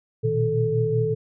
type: tone cluster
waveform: sine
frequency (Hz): 117.7 / 123 / 157.3 / 437.8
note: A#2 / B2 / D#3 / A4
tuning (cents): +17 / -7 / +19 / -9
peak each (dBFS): -25 / -27 / -28 / -22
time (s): 0.23-1.15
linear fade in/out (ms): 20
effects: none